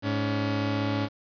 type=tone pair together; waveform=sawtooth; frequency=105.79 / 282.2 Hz; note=G#2 / C#4; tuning=+32 / +31 cents; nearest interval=octave + perfect fourth; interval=1699 cents; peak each=-24 / -24 dBFS; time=0.02-1.09 s; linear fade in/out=50 ms; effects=resampled to 11025 Hz + 8-bit